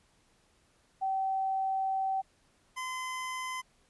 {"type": "tone pair in turn", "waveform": ["sine", "25% pulse"], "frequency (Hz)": [769, 1026.5], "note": ["G5", "C6"], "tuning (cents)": [-33, -33], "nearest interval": "perfect fourth", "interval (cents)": 500, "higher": "second", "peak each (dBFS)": [-28, -31], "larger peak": "first", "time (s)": [[1.01, 2.22], [2.76, 3.62]], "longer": "first", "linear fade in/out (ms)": 20, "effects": ["pink hiss -68 dBFS RMS until 3.89 s", "resampled to 24000 Hz"]}